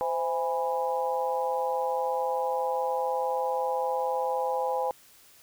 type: harmonic tone with a mistuned harmonic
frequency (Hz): 164.81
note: E3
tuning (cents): 0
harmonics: 3 / 4 / 5 / 6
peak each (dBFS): -29 / -37 / -29 / -35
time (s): 0.01-4.91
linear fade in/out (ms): 0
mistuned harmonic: 3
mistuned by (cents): +72
effects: white hiss -56 dBFS RMS until 5.42 s